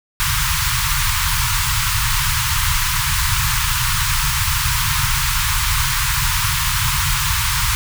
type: band-stop noise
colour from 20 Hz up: pink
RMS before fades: -18 dBFS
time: 0.2-7.75 s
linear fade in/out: 0 ms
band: 150 to 910 Hz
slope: 96 dB/octave
effects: none